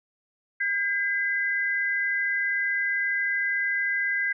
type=tone pair together; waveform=sine; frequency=1608.9 / 2018 Hz; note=G6 / B6; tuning=+45 / +37 cents; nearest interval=major third; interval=392 cents; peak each=-26 dBFS; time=0.6-4.33 s; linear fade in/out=10 ms; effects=none